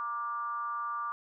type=tone with frequency modulation; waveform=sine; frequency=1179 Hz; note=D6; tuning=6 cents sharp; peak=-32 dBFS; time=0-1.12 s; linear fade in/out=0 ms; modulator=243 Hz; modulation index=0.56; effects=none